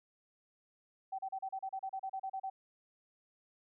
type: tone bursts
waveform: sine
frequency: 769 Hz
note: G5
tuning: 33 cents flat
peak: -36 dBFS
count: 14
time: 1.12-2.5 s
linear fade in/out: 10 ms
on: 67 ms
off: 34 ms
effects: none